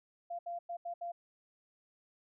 sine tone bursts at uneven times, 691 Hz, F5, 19 cents flat, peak -37 dBFS, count 5, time 0.3-0.39 / 0.46-0.59 / 0.69-0.77 / 0.85-0.94 / 1.01-1.12 s, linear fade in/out 10 ms, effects none

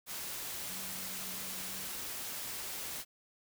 sine tone in noise, 188.2 Hz, F#3, 30 cents sharp, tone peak -52 dBFS, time 0.67-1.87 s, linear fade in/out 50 ms, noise white, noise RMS -41 dBFS, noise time 0.06-3.05 s, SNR -14 dB, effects none

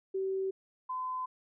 sine tone pair in turn, 383.4 / 1020.6 Hz, G4 / C6, -38 / -43 cents, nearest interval octave + perfect fourth, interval 1695 cents, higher second, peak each -30 / -33 dBFS, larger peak first, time 0.14-0.51 / 0.89-1.26 s, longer neither, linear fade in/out 10 ms, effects none

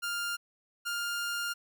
sawtooth tone pair in turn, 1400 / 1405.1 Hz, F6 / F6, +4 / +10 cents, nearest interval unison, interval 6 cents, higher second, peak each -28 dBFS, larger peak neither, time 0.02-0.37 / 0.85-1.54 s, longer second, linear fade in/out 20 ms, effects none

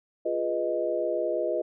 sine chord, F half-diminished seventh, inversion none, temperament equal, 349.2 / 415.3 / 493.9 / 622.3 Hz, F4 / Ab4 / Cb5 / Eb5, 0 / 0 / 0 / 0 cents, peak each -31 / -34 / -31 / -28 dBFS, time 0.25-1.62 s, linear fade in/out 10 ms, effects none

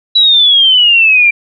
sine exponential sweep, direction down, 3951 to 2349 Hz, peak -4 dBFS, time 0.15-1.31 s, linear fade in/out 10 ms, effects none

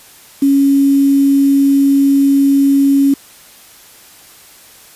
sine tone with quantisation, 277.2 Hz, C#4, in tune, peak -7 dBFS, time 0.42-3.14 s, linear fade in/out 5 ms, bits 5, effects white hiss -41 dBFS RMS until 4.95 s + resampled to 32000 Hz

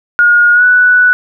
sine tone with pitch glide, 1433 to 1481 Hz, F6 to F#6, +44 to +1 cents, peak -4 dBFS, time 0.19-1.13 s, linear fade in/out 0 ms, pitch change +57 cents, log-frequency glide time 0.53-0.64 s, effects none

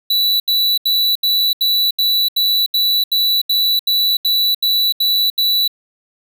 square tone bursts, 3951 Hz, B7, in tune, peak -13 dBFS, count 15, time 0.1-5.678 s, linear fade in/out 5 ms, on 300 ms, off 77 ms, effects none

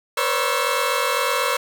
20% pulse tone cluster, 481.1 / 523 / 571 / 1090 / 1327 Hz, B4 / C5 / D5 / C#6 / E6, -45 / -1 / -49 / -29 / +11 cents, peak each -21 dBFS, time 0.17-1.57 s, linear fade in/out 5 ms, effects none

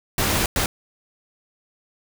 pink noise bursts at uneven times, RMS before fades -21 dBFS, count 2, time 0.18-0.46 / 0.56-0.66 s, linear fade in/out 2 ms, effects none

